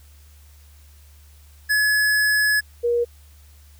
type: tone pair in turn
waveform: square / sine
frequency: 1700 / 476 Hz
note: G#6 / A#4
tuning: +40 / +36 cents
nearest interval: octave + minor seventh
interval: 2204 cents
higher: first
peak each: -17 dBFS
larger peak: neither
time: 1.69-2.61 / 2.83-3.05 s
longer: first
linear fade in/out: 20 ms
effects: added 73 Hz sine -46 dBFS peak until 3.79 s + white hiss -56 dBFS RMS until 3.79 s